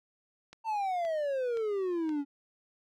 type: click train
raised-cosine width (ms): 0.2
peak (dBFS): -31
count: 4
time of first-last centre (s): 0.53-2.093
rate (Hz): 1.92
type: exponential sweep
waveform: triangle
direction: down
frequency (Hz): 909 to 277.2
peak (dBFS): -27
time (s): 0.64-2.25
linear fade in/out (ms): 50
effects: none